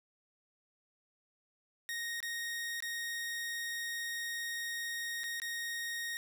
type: tone with dropouts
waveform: sawtooth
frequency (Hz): 1864.7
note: A#6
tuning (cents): 0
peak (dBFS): -33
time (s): 1.89-6.17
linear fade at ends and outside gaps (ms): 0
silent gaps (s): 2.204-2.228 / 2.804-2.824 / 5.235-5.24 / 5.4-5.418
effects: none